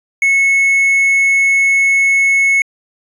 triangle tone, 2195 Hz, C#7, 18 cents flat, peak -7 dBFS, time 0.22-2.62 s, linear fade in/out 2 ms, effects resampled to 32000 Hz

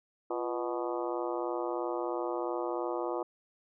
harmonic tone with a mistuned harmonic, 123 Hz, B2, 7 cents flat, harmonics 3 / 4 / 5 / 6 / 7 / 8 / 9 / 10, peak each -35 / -37 / -39 / -41 / -42 / -43 / -44 / -45 dBFS, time 0.3-3.23 s, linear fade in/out 5 ms, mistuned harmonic 3, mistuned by -100 cents, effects none

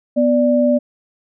sine tone pair together, 247.2 / 588 Hz, B3 / D5, +2 / +2 cents, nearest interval octave + minor third, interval 1500 cents, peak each -14 dBFS, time 0.16-0.79 s, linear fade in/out 20 ms, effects none

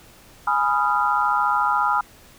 sine chord, F half-diminished seventh, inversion first, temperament equal with one note detuned, 830.6 / 987.8 / 1244.5 / 1378.5 Hz, Ab5 / Cb6 / Eb6 / F6, 0 / 0 / 0 / -23 cents, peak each -23 dBFS, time 0.47-2.01 s, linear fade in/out 5 ms, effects pink hiss -49 dBFS RMS until 2.38 s

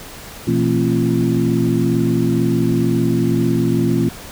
sine tone cluster, 122.1 / 168.8 / 226.9 / 269 / 344.4 Hz, B2 / E3 / A#3 / C4 / F4, -19 / +41 / -47 / +48 / -24 cents, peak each -20 dBFS, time 0.47-4.09 s, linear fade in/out 5 ms, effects pink hiss -35 dBFS RMS until 4.31 s

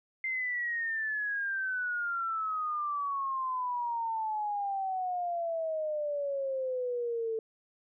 sine exponential sweep, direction down, 2093 to 441.9 Hz, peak -30 dBFS, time 0.24-7.39 s, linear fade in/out 2 ms, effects none

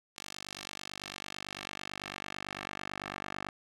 10% pulse tone with band-pass filter sweep, 49 Hz, G1, in tune, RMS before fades -43 dBFS, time 0.16-3.5 s, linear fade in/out 20 ms, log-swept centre 5100 to 1500 Hz, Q 0.92, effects none

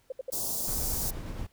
sine tone bursts, 523.3 Hz, C5, in tune, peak -31 dBFS, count 3, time 0.1-0.302 s, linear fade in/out 5 ms, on 22 ms, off 68 ms
white band-stop noise, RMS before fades -32 dBFS, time 0.32-1.11 s, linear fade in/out 10 ms, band 840 to 5100 Hz, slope 24 dB/octave
brown noise with tremolo, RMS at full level -34 dBFS, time 0.67-1.47 s, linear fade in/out 10 ms, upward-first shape triangle, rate 8.5 Hz, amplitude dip 35%
effects pink hiss -67 dBFS RMS until 1.52 s

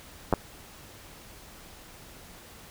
clicks, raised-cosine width 1 ms, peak -8 dBFS, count 2, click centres 0.327 / 0.337 s, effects pink hiss -49 dBFS RMS until 2.7 s

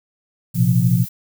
violet noise, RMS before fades -33 dBFS, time 0.54-1.09 s, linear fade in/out 10 ms
sine chord, Bb suspended second, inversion none, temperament equal with one note detuned, 116.54 / 129.09 / 174.61 Hz, Bb2 / C3 / F3, 0 / -23 / 0 cents, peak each -17 dBFS, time 0.54-1.06 s, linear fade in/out 50 ms
effects none

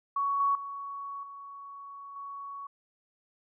sine tone with level steps, 1118 Hz, C#6, 14 cents sharp, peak -26 / -23 / -36 / -42 / -38 dBFS, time 0.16-2.67 s, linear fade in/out 5 ms, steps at 0.4 / 0.55 / 1.23 / 2.16 s, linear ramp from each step 2 ms, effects none

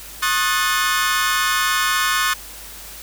sawtooth chord, D# half-diminished seventh, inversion third, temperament equal with one note detuned, 1080.9 / 1244.5 / 1480 / 1760 Hz, C#6 / D#6 / F#6 / A6, -44 / 0 / 0 / 0 cents, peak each -19 dBFS, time 0.22-2.34 s, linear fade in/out 10 ms, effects added 50 Hz sine -43 dBFS peak until 3.02 s + white hiss -37 dBFS RMS until 3.02 s

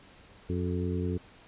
harmonic tone with a mistuned harmonic, 90.4 Hz, F#2, 40 cents flat, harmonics 1 / 2 / 3 / 4 / 5, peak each -31 / -34 / -36 / -37 / -38 dBFS, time 0.49-1.18 s, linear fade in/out 10 ms, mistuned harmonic 5, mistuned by -53 cents, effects pink hiss -55 dBFS RMS until 1.47 s + resampled to 8000 Hz

